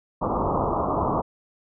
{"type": "low-pass noise", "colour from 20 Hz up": "white", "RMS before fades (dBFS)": -24, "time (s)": [0.21, 1.22], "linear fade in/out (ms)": 20, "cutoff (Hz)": 1200, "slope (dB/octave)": 96, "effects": []}